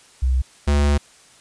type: tone pair in turn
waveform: sine / square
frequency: 64.3 / 72.17 Hz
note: C2 / D2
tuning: -30 / -30 cents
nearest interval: major second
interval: 200 cents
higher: second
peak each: -15 dBFS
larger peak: neither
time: 0.22-0.42 / 0.67-0.98 s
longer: second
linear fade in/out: 10 ms
effects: white hiss -50 dBFS RMS until 1.4 s + resampled to 22050 Hz